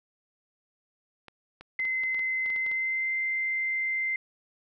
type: clicks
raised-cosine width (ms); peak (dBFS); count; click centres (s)
0.3; -29; 12; 1.283 / 1.61 / 1.798 / 1.852 / 2.036 / 2.146 / 2.193 / 2.461 / 2.502 / 2.562 / 2.664 / 2.715
type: tone with pitch glide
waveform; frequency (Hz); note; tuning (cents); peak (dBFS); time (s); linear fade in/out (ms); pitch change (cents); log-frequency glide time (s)
sine; 2057 to 2082; C7 to C7; -30 to -9; -26; 1.79-4.16; 2; +21; 2.47-3.15
effects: none

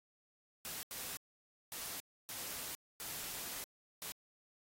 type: noise bursts at uneven times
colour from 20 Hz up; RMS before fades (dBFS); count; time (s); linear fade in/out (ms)
white; -44; 6; 0.65-0.83 / 0.91-1.17 / 1.72-2 / 2.29-2.75 / 3-3.64 / 4.02-4.12; 0
effects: AAC 48 kbps

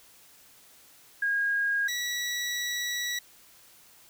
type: tone pair in turn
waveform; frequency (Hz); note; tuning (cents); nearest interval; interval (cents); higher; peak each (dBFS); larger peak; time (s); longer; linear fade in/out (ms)
sine / 20% pulse; 1632 / 1940.8; G#6 / B6; -31 / -31; minor third; 300; second; -24; neither; 1.22-1.88 / 1.88-3.19; second; 5
effects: white hiss -56 dBFS RMS until 4.09 s

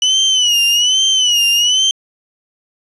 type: tone with vibrato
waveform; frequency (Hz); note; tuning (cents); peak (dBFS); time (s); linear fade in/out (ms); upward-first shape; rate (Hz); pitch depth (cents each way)
35% pulse; 2960; F#7; 0; -8; 0.02-1.91; 2; sine; 1.2; 100
effects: resampled to 24000 Hz + 7-bit

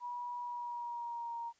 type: tone with pitch glide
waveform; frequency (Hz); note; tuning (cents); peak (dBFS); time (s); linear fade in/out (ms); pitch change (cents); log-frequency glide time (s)
sine; 970 to 934.8; B5 to A#5; -31 to +5; -38; 0-1.53; 50; -64; 0.4-1.35
effects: white hiss -71 dBFS RMS until 1.59 s + resampled to 16000 Hz

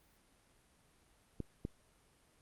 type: clicks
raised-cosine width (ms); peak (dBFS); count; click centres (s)
3; -26 / -25; 2; 1.403 / 1.651
effects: pink hiss -69 dBFS RMS until 2.41 s + Opus 32 kbps

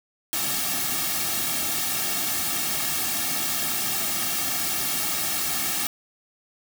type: noise with comb filter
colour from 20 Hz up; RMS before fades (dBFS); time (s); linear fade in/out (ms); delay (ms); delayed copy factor
white; -26; 0.33-5.87; 0; 2; -1
effects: none

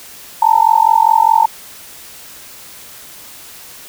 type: tone with amplitude modulation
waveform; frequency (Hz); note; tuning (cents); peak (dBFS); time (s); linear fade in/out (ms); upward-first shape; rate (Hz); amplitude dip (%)
sine; 897; A5; +33; -3; 0.42-1.46; 5; sine; 44.9; 100
effects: white hiss -36 dBFS RMS until 3.88 s

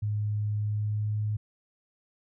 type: tone with pitch glide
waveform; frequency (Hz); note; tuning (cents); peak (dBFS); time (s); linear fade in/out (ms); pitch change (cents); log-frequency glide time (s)
sine; 105 to 106.16; G#2 to G#2; +19 to +38; -26; 0.02-1.37; 10; +19; 0.59-1.22
effects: none

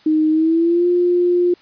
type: tone with pitch glide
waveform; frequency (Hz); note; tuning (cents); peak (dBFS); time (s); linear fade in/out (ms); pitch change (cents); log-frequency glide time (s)
sine; 311.1 to 353.3; D#4 to F4; 0 to +20; -12; 0.06-1.54; 5; +220; 0.3-0.87
effects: white hiss -50 dBFS RMS until 1.61 s + resampled to 11025 Hz

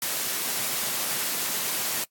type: high-pass noise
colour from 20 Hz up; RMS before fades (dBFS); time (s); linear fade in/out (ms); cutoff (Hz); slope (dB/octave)
white; -28; 0.02-2.04; 2; 130; 24
effects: noise-tail reverb RT60 0.1 s tail -21 dB re dry + AAC 64 kbps

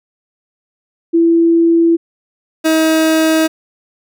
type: tone pair in turn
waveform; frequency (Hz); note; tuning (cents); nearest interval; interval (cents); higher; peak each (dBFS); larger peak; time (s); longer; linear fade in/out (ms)
sine / 30% pulse; 334 / 318.4; E4 / D#4; +23 / +40; minor second; 83; first; -7; neither; 1.13-1.97 / 2.64-3.48; neither; 20
effects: none

